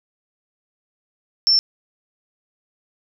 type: tone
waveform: sine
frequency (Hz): 5380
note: E8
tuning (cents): +34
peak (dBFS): -12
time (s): 1.47-1.59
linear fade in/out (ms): 0
effects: none